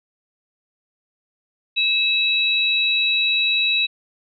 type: tone pair together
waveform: sine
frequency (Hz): 2603 / 3873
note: E7 / B7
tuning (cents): -22 / -35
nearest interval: perfect fifth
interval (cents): 687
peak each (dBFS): -19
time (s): 1.76-3.87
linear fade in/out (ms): 20
effects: none